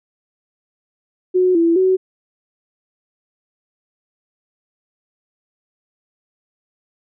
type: tone with pitch steps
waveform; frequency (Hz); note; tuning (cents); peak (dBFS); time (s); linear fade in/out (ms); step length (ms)
sine; 366.7 / 334.5 / 374.7; F#4 / E4 / F#4; -15 / +25 / +22; -11; 1.34-1.97; 20; 210
effects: none